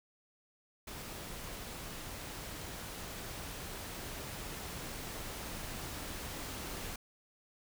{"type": "noise with level ramp", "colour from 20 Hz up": "pink", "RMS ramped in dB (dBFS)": [-45, -42], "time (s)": [0.87, 6.96], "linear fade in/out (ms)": 5, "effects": []}